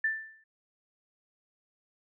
sine tone with exponential decay, 1770 Hz, A6, 10 cents sharp, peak -23 dBFS, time 0.04-0.44 s, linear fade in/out 5 ms, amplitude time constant 86 ms, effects none

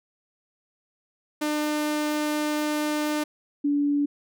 sawtooth / sine tone pair in turn, 300.7 / 288.1 Hz, D4 / D4, +41 / -33 cents, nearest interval minor second, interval 74 cents, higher first, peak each -20 dBFS, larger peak neither, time 1.41-3.24 / 3.64-4.06 s, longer first, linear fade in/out 10 ms, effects none

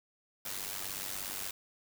white noise with amplitude modulation, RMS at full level -36 dBFS, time 0.45-1.51 s, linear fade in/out 5 ms, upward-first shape sine, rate 96.8 Hz, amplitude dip 75%, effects none

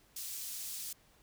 pink high-pass noise, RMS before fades -42 dBFS, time 0.16-0.93 s, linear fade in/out 5 ms, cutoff 5900 Hz, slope 12 dB/octave, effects pink hiss -66 dBFS RMS until 1.22 s

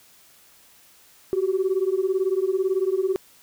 sine beating tone pair, 370.6 / 388.6 Hz, F#4 / G4, +3 / -15 cents, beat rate 18 Hz, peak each -22 dBFS, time 1.33-3.16 s, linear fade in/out 0 ms, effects tanh soft clip ceiling -14 dBFS + white hiss -54 dBFS RMS until 3.42 s

